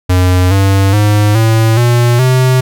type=tone with pitch steps; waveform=square; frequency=91 / 97.53 / 104.53 / 112.03 / 120.08 / 128.69 Hz; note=F#2 / G2 / G#2 / A2 / B2 / C3; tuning=-28 / -8 / +12 / +32 / -48 / -28 cents; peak=-7 dBFS; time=0.09-2.61 s; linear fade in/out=10 ms; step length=420 ms; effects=none